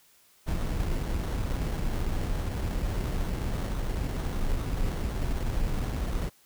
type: noise with sample-and-hold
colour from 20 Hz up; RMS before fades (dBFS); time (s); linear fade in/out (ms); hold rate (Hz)
brown; -29; 0.46-6.3; 20; 2450
effects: white hiss -61 dBFS RMS until 6.45 s